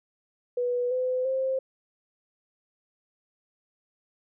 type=tone with pitch steps; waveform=sine; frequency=490.1 / 508.3 / 527.1 Hz; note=B4 / B4 / C5; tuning=-13 / +50 / +13 cents; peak=-24 dBFS; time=0.57-1.59 s; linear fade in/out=5 ms; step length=340 ms; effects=none